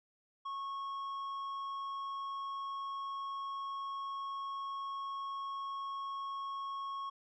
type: tone with tanh clipping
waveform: sine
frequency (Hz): 1098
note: C#6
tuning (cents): -17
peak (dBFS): -39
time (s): 0.45-7.1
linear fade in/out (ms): 10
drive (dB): 6
effects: none